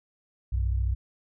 sine tone pair together, 61.74 / 96.06 Hz, B1 / G2, 0 / -35 cents, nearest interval minor sixth, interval 765 cents, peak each -24 / -30 dBFS, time 0.52-0.95 s, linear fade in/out 10 ms, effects none

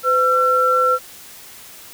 sine tone pair together, 507 / 1351.3 Hz, B4 / E6, +45 / +43 cents, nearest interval octave + perfect fourth, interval 1698 cents, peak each -18 / -14 dBFS, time 0.03-0.99 s, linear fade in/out 50 ms, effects white hiss -40 dBFS RMS until 1.93 s

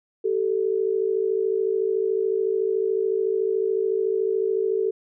sine tone pair together, 386.2 / 440 Hz, G4 / A4, -26 / 0 cents, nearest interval major second, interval 226 cents, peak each -23 dBFS, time 0.24-4.91 s, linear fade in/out 10 ms, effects none

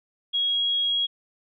sine tone, 3301 Hz, G#7, 11 cents flat, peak -21 dBFS, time 0.33-1.07 s, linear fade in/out 20 ms, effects none

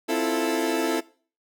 30% pulse chord, F major seventh, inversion second, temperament equal, 261.6 / 329.6 / 349.2 / 440 Hz, C4 / E4 / F4 / A4, 0 / 0 / 0 / 0 cents, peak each -27 / -23 / -29 / -25 dBFS, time 0.08-1.01 s, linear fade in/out 20 ms, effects noise-tail reverb RT60 0.4 s tail -20 dB re dry

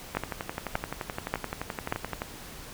two click trains, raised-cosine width 0.5 ms, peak -16 / -11 dBFS, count 25 / 4, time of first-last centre 0.15-2.219 / 0.17-1.924 s, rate 11.6 / 1.71 Hz, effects pink hiss -44 dBFS RMS until 2.73 s

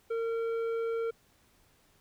sine tone with tanh clipping, 457.4 Hz, A#4, 33 cents flat, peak -31 dBFS, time 0.1-1.11 s, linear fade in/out 10 ms, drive 9 dB, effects pink hiss -66 dBFS RMS until 2 s

